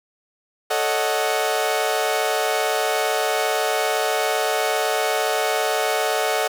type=chord; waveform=sawtooth; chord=D# half-diminished seventh; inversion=second; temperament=equal; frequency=440 / 554.4 / 622.3 / 740 Hz; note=A4 / C#5 / D#5 / F#5; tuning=0 / 0 / 0 / 0 cents; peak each=-21 / -24 / -21 / -20 dBFS; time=0.7-6.48 s; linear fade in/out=10 ms; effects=none